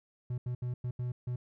triangle tone bursts at uneven times, 123.47 Hz, B2, in tune, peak -30 dBFS, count 6, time 0.3-0.38 / 0.46-0.55 / 0.62-0.74 / 0.84-0.91 / 0.99-1.12 / 1.27-1.36 s, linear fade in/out 5 ms, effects none

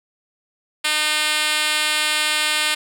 5% pulse tone with band-pass filter, 304.4 Hz, D#4, 38 cents flat, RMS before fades -20 dBFS, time 0.84-2.75 s, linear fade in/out 10 ms, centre 5300 Hz, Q 0.5, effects none

